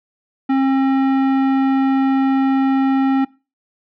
sine tone with tanh clipping, 268.5 Hz, C4, 45 cents sharp, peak -15 dBFS, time 0.49-3.25 s, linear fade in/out 10 ms, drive 15 dB, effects noise-tail reverb RT60 0.3 s tail -22 dB re dry

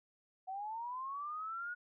sine linear sweep, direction up, 740 to 1460 Hz, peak -39 dBFS, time 0.47-1.75 s, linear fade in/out 20 ms, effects none

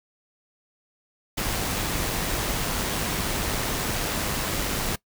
pink noise with amplitude modulation, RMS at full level -26 dBFS, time 1.37-4.96 s, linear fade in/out 10 ms, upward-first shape sine, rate 103 Hz, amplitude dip 25%, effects noise-tail reverb RT60 0.1 s tail -21 dB re dry

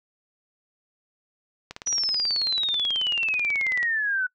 click train, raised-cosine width 0.2 ms, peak -18 dBFS, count 40, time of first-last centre 1.71-3.83 s, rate 18.4 Hz
sine exponential sweep, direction down, 5920 to 1480 Hz, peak -22 dBFS, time 1.86-4.27 s, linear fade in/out 10 ms
effects noise-tail reverb RT60 0.1 s tail -25 dB re dry

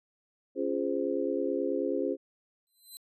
sine chord, Db major seventh, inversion none, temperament just, 277.2 / 346.5 / 415.8 / 519.7 Hz, Db4 / F4 / Ab4 / C5, 0 / -14 / +2 / -12 cents, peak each -33 dBFS, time 0.55-2.17 s, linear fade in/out 50 ms
10% pulse tone with exponential growth, 4053 Hz, B7, 44 cents sharp, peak -33 dBFS, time 2.67-2.97 s, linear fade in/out 0 ms, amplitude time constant 65 ms
effects resampled to 32000 Hz

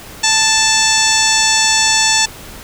harmonic tone with a mistuned harmonic, 880 Hz, A5, in tune, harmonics 1 / 2 / 3 / 4 / 5 / 6 / 7 / 8 / 9, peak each -19 / -19 / -19 / -19 / -19 / -19 / -19 / -19 / -19 dBFS, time 0.23-2.26 s, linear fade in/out 10 ms, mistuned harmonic 6, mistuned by +53 cents, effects pink hiss -34 dBFS RMS until 2.63 s

